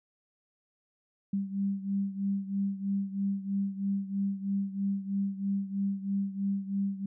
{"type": "beating tone pair", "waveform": "sine", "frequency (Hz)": [196.5, 199.6], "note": ["G3", "G3"], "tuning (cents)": [4, 32], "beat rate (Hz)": 3.1, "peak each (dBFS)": [-30, -34], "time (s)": [1.33, 7.06], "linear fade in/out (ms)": 5, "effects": []}